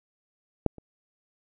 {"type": "clicks", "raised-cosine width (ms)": 2, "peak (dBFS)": [-8, -30], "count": 2, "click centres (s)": [0.663, 0.783], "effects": []}